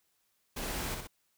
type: noise with echo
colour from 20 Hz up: pink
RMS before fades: -38 dBFS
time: 0.56-0.95 s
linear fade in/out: 10 ms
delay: 62 ms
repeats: 2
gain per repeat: -4 dB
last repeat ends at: 1.074 s
effects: white hiss -75 dBFS RMS until 1.37 s